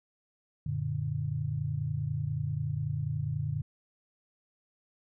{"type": "chord", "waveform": "sine", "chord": "Gb augmented", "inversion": "none", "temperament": "equal", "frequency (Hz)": [92.5, 116.54, 146.83], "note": ["Gb2", "Bb2", "D3"], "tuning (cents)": [0, 0, 0], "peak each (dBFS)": [-37, -34, -32], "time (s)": [0.66, 3.62], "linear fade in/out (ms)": 5, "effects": []}